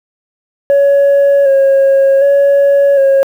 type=tone with vibrato; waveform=sine; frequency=553 Hz; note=C#5; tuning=4 cents flat; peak=-3 dBFS; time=0.7-3.23 s; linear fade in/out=0 ms; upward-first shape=square; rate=0.66 Hz; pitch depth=25 cents each way; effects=tanh soft clip ceiling -4 dBFS + 7-bit